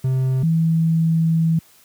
triangle / sine tone pair in turn, 130.81 / 163.12 Hz, C3 / E3, 0 / -18 cents, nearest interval major third, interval 382 cents, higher second, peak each -14 dBFS, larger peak neither, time 0.04-0.43 / 0.43-1.59 s, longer second, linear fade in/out 5 ms, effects white hiss -52 dBFS RMS until 1.84 s + high-pass 60 Hz 12 dB/octave

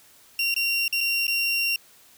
30% pulse tone with dropouts, 2755 Hz, F7, 24 cents flat, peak -19 dBFS, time 0.39-1.76 s, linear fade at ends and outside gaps 2 ms, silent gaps 0.542-0.563 / 0.88-0.926 / 1.007-1.01 / 1.269-1.279 s, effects white hiss -54 dBFS RMS until 2.17 s

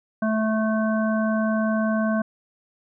harmonic tone, 218.7 Hz, A3, 10 cents flat, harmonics 1 / 3 / 5 / 7, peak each -21 / -26 / -32 / -31 dBFS, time 0.22-2.22 s, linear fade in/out 5 ms, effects none

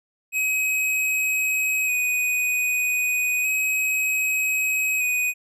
square tone with vibrato, 2514 Hz, D#7, 17 cents sharp, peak -21 dBFS, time 0.32-5.34 s, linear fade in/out 50 ms, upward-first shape square, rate 0.32 Hz, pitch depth 17 cents each way, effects none

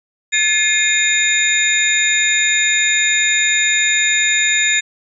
sine tone cluster, 1726 / 2134 / 2463 / 3694 / 7050 Hz, A6 / C7 / D#7 / A#7 / A8, -34 / +34 / -18 / -16 / +2 cents, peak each -19 dBFS, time 0.32-4.81 s, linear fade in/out 20 ms, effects none

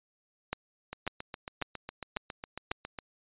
two click trains, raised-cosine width 0.3 ms, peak -15 / -22 dBFS, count 5 / 16, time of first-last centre 0.53-2.716 / 0.93-2.988 s, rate 1.83 / 7.29 Hz, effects resampled to 8000 Hz

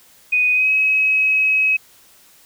sine tone with pitch glide, 2489 to 2553 Hz, D#7 to D#7, 0 to +44 cents, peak -13 dBFS, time 0.32-1.77 s, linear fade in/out 10 ms, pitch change +44 cents, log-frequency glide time 0.53-0.7 s, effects white hiss -50 dBFS RMS until 2.45 s

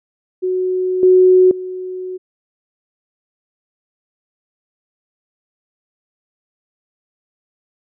sine tone with level steps, 369.1 Hz, F#4, 4 cents flat, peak -15 / -6 / -23 dBFS, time 0.42-2.18 s, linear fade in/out 20 ms, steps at 1.03 / 1.51 s, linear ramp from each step 2 ms, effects none

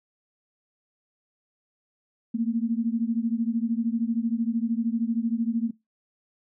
sine beating tone pair, 225.1 / 238.1 Hz, A3 / A#3, +40 / +37 cents, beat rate 13 Hz, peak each -25 / -27 dBFS, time 2.34-5.71 s, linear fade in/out 10 ms, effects noise-tail reverb RT60 0.2 s tail -21 dB re dry

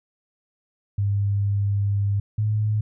sine tone pair in turn, 100.7 / 106.81 Hz, G2 / G#2, +47 / +49 cents, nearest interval minor second, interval 102 cents, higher second, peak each -19 dBFS, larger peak neither, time 0.98-2.2 / 2.38-2.81 s, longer first, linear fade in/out 5 ms, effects none

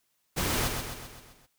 pink noise with echo, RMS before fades -29 dBFS, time 0.36-0.69 s, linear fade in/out 20 ms, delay 130 ms, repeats 6, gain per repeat -5 dB, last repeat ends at 1.47 s, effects white hiss -74 dBFS RMS until 1.58 s

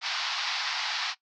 white band-pass noise, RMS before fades -31 dBFS, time 0.01-1.15 s, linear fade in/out 50 ms, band 750 to 5200 Hz, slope 48 dB/octave, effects noise-tail reverb RT60 0.1 s tail -17 dB re dry

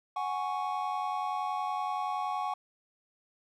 triangle chord, F# suspended second, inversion none, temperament equal, 740 / 830.6 / 1108.7 Hz, F#5 / G#5 / C#6, 0 / 0 / 0 cents, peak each -33 dBFS, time 0.16-2.54 s, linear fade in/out 5 ms, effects none

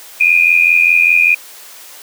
sine tone pair together, 2404 / 2489 Hz, D7 / D#7, +40 / 0 cents, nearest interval minor second, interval 60 cents, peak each -10 dBFS, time 0.2-1.35 s, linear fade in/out 10 ms, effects white hiss -36 dBFS RMS until 2.02 s + high-pass 400 Hz 12 dB/octave

